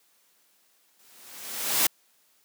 white noise with exponential growth, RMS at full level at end -20 dBFS, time 0.99-1.87 s, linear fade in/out 5 ms, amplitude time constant 190 ms, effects white hiss -65 dBFS RMS until 2.44 s + high-pass 200 Hz 12 dB/octave

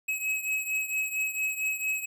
square beating tone pair, 2558 / 2562.4 Hz, D#7 / E7, +47 / -50 cents, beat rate 4.4 Hz, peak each -30 / -34 dBFS, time 0.08-2.06 s, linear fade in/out 10 ms, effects none

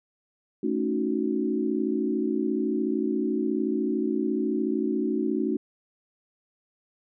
sine chord, D# half-diminished seventh, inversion second, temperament equal, 220 / 277.2 / 311.1 / 370 Hz, A3 / C#4 / D#4 / F#4, 0 / 0 / 0 / 0 cents, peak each -29 dBFS, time 0.63-5.57 s, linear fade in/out 5 ms, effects none

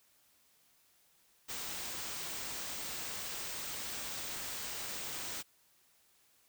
white band-stop noise, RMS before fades -41 dBFS, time 1.48-5.43 s, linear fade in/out 20 ms, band 9400 to 14000 Hz, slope 96 dB/octave, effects white hiss -69 dBFS RMS until 6.48 s

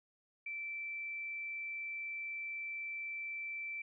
sine tone, 2332 Hz, D7, 13 cents flat, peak -39 dBFS, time 0.46-3.82 s, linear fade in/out 5 ms, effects none

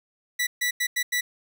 sawtooth tone bursts at uneven times, 1962 Hz, B6, 12 cents flat, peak -19 dBFS, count 5, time 0.39-0.47 / 0.61-0.71 / 0.8-0.87 / 0.96-1.03 / 1.12-1.21 s, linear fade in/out 10 ms, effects none

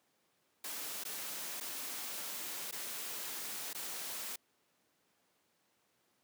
white noise with dropouts, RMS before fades -42 dBFS, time 0.64-4.36 s, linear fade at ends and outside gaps 5 ms, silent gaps 1.038-1.05 / 1.602-1.608 / 2.712-2.724 / 3.732-3.747 s, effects pink hiss -75 dBFS RMS until 6.23 s + high-pass 200 Hz 12 dB/octave

